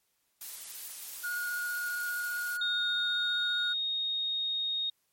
blue noise, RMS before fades -41 dBFS, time 0.41-2.57 s, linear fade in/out 2 ms
triangle tone with vibrato, 1442 Hz, F#6, 45 cents flat, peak -30 dBFS, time 1.23-3.74 s, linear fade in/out 20 ms, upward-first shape square, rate 15 Hz, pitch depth 8 cents each way
sine tone with pitch glide, 3698 to 3722 Hz, A#7 to A#7, -15 to -3 cents, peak -29 dBFS, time 2.61-4.9 s, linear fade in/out 5 ms, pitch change +12 cents, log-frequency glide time 3.01-3.57 s
effects white hiss -75 dBFS RMS until 5.12 s + MP3 64 kbps

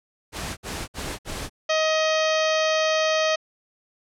pink noise bursts, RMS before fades -31 dBFS, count 4, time 0.32-1.497 s, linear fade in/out 50 ms, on 250 ms, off 59 ms
harmonic tone, 630 Hz, D#5, 21 cents sharp, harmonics 1 / 2 / 3 / 4 / 5 / 6 / 7 / 8 / 9 / 10, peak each -21 / -28 / -29 / -30 / -30 / -36 / -35 / -36 / -38 / -38 dBFS, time 1.69-3.36 s, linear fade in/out 10 ms
effects low-pass 10000 Hz 12 dB/octave

